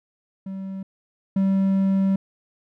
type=tone pair in turn; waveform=triangle; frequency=192.3 / 193.36 Hz; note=G3 / G3; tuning=-33 / -23 cents; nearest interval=unison; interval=10 cents; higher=second; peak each=-27 / -15 dBFS; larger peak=second; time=0.46-0.83 / 1.36-2.16 s; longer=second; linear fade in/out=5 ms; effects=none